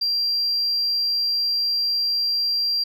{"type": "tone", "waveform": "sine", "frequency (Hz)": 4741, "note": "D8", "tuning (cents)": 16, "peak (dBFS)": -18, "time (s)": [0.01, 2.84], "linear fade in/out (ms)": 10, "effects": ["tanh soft clip ceiling -16 dBFS"]}